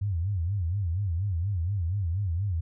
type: tone with vibrato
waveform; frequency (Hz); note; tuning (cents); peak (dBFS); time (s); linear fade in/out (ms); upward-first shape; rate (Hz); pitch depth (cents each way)
sine; 91.9; F#2; -11; -25; 0.01-2.61; 10; sine; 4.2; 210
effects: none